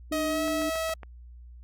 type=tone; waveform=sine; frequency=302.1 Hz; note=D4; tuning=49 cents sharp; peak=-29 dBFS; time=0.11-0.7 s; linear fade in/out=10 ms
type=tone with pitch glide; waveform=sawtooth; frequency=631 to 647.2 Hz; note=D#5 to E5; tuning=+24 to -32 cents; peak=-24 dBFS; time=0.12-0.94 s; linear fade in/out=5 ms; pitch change=+44 cents; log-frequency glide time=0.27-0.42 s
type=click train; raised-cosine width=0.5 ms; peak=-27 dBFS; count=5; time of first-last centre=0.48-1.032 s; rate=7.24 Hz
effects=added 60 Hz sine -44 dBFS peak until 1.63 s + Opus 48 kbps